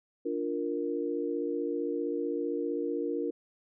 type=chord; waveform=sine; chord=Bb major; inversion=first; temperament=equal; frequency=293.7 / 349.2 / 466.2 Hz; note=D4 / F4 / Bb4; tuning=0 / 0 / 0 cents; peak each=-34 / -34 / -33 dBFS; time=0.25-3.31 s; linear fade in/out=10 ms; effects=none